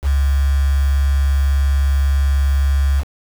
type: tone with quantisation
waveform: sine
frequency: 69.3 Hz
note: C#2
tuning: in tune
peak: -12 dBFS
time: 0.02-3.04 s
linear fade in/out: 50 ms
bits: 5
effects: none